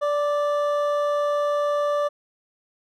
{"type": "tone pair together", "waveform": "triangle", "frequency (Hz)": [583.3, 1174.7], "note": ["D5", "D6"], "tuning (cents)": [-12, 0], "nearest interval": "octave", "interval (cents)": 1212, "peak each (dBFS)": [-19, -25], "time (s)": [0.01, 2.09], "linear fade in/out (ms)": 20, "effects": []}